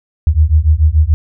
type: beating tone pair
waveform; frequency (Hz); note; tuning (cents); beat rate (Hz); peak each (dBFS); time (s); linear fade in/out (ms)
sine; 74.2 / 81.1; D2 / E2; +18 / -28; 6.9; -10; 0.27-1.14; 0
effects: none